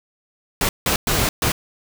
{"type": "noise bursts at uneven times", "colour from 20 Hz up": "pink", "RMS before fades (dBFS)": -19, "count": 4, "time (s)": [[0.61, 0.69], [0.86, 0.96], [1.07, 1.29], [1.42, 1.52]], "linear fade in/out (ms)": 2, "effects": []}